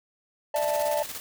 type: chord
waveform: triangle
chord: D suspended second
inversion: none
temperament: equal with one note detuned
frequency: 592.4 / 659.3 / 880 Hz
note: D5 / E5 / A5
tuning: +15 / 0 / 0 cents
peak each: -24 / -28 / -28 dBFS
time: 0.54-1.03 s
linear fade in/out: 5 ms
type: noise with tremolo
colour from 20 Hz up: white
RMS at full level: -35 dBFS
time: 0.56-1.2 s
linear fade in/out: 0 ms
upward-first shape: square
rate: 17 Hz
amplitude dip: 50%
effects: none